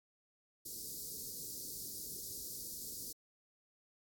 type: band-stop noise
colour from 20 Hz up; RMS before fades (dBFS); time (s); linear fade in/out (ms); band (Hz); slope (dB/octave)
white; -45; 0.65-3.13; 10; 480 to 4400; 48
effects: AAC 64 kbps